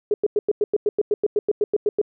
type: tone bursts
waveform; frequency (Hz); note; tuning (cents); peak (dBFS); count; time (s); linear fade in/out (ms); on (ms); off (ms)
sine; 416.9; G#4; +7; -15; 16; 0.11-2.015; 2; 30; 95
effects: none